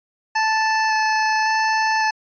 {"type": "tone with vibrato", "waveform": "25% pulse", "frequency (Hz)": 874, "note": "A5", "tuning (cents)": -12, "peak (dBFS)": -13, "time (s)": [0.35, 2.11], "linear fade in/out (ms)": 10, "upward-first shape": "square", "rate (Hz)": 0.9, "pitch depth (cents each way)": 8, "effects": ["resampled to 16000 Hz"]}